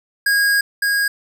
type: tone pair in turn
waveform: square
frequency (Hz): 1637 / 1637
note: G#6 / G#6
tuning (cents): -25 / -25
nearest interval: unison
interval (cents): 0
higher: neither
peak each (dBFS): -14 / -16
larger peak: first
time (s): 0.26-0.61 / 0.82-1.08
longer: first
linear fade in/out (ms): 5
effects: none